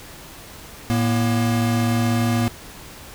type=tone pair together; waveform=square; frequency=112 / 237.3 Hz; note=A2 / A#3; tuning=+31 / +31 cents; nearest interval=octave + minor second; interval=1300 cents; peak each=-21 dBFS; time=0.9-2.48 s; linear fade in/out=0 ms; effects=pink hiss -40 dBFS RMS until 3.14 s